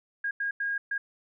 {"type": "tone bursts at uneven times", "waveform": "sine", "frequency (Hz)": 1630, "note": "G#6", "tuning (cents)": -33, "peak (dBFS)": -27, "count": 4, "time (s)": [[0.24, 0.31], [0.4, 0.51], [0.6, 0.78], [0.91, 0.98]], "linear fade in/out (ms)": 5, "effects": []}